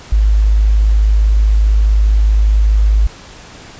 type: tone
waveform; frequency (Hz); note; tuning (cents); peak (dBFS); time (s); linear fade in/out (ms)
sine; 52.4; G#1; +16; -7; 0.12-3.07; 5
effects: pink hiss -36 dBFS RMS until 3.79 s + resampled to 16000 Hz

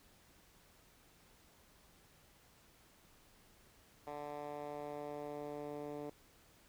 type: tone with band-pass filter sweep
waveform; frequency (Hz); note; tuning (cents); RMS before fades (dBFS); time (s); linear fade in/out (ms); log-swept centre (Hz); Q
10% pulse; 146.83; D3; 0; -45; 4.07-6.1; 2; 770 to 390; 1.2
effects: pink hiss -66 dBFS RMS until 6.68 s

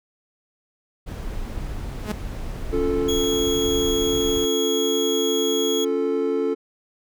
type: noise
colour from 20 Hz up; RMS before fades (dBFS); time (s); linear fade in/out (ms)
brown; -30; 1.06-4.46; 20
type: tone with exponential growth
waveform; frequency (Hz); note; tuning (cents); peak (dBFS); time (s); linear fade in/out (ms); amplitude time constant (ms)
sawtooth; 211.1; G#3; +29; -18; 1.95-2.12; 5; 36
type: chord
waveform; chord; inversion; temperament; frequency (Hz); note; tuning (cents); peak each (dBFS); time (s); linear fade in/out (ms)
triangle; Db augmented; none; equal; 277.2 / 349.2 / 440; Db4 / F4 / A4; 0 / 0 / 0; -24 / -25 / -20; 2.72-6.55; 20
type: tone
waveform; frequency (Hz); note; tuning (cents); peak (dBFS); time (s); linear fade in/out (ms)
30% pulse; 3322; G#7; 0; -22; 3.08-5.85; 10
effects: none

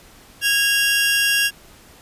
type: tone pair together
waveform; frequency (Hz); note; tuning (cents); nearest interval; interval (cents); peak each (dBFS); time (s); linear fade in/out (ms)
sawtooth; 1646 / 2778; G#6 / F7; -16 / -10; major sixth; 906; -15; 0.41-1.51; 50
effects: pink hiss -47 dBFS RMS until 2.01 s + resampled to 32000 Hz

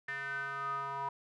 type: tone with band-pass filter sweep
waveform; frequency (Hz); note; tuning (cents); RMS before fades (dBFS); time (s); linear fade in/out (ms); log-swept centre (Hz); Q
square; 138.59; C#3; 0; -38; 0.08-1.09; 5; 1800 to 1000; 9
effects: none

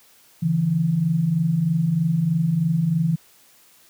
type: tone pair together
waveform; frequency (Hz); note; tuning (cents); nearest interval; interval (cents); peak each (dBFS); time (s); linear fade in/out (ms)
sine; 142.73 / 165.9; D3 / E3; -49 / +11; minor third; 260; -24 / -18; 0.42-3.16; 10
effects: white hiss -54 dBFS RMS until 3.89 s + high-pass 80 Hz 12 dB/octave

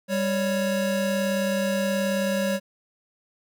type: tone pair together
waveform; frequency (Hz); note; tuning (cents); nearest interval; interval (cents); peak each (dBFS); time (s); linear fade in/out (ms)
square; 197.72 / 554.4; G3 / C#5; +15 / 0; octave + tritone; 1785; -26; 0.08-2.6; 50
effects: none

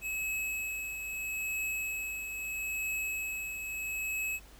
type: tone with tremolo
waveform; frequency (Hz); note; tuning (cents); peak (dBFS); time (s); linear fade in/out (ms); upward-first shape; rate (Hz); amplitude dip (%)
square; 2575; E7; -41; -32; 0.01-4.4; 50; triangle; 0.77; 50
effects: added 50 Hz sine -53 dBFS peak until 4.59 s + pink hiss -57 dBFS RMS until 4.59 s

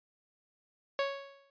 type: tone with exponential decay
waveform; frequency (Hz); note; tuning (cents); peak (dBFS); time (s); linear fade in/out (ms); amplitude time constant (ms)
sawtooth; 554.4; C#5; 0; -23; 0.99-1.5; 1; 110
effects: resampled to 11025 Hz

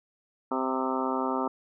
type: harmonic tone with a mistuned harmonic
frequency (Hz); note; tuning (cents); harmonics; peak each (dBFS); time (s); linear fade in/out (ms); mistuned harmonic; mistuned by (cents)
130.81; C3; 0; 2 / 3 / 4 / 5 / 6 / 7 / 8 / 9 / 10; -31 / -34 / -36 / -37 / -37 / -33 / -39 / -35 / -37; 0.51-1.48; 5; 9; +19
effects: none

